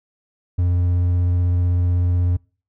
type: tone with vibrato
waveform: triangle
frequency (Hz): 88.5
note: F2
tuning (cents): +23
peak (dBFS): -13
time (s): 0.58-2.37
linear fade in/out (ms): 10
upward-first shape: sine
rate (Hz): 16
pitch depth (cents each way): 11
effects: noise-tail reverb RT60 0.4 s tail -26 dB re dry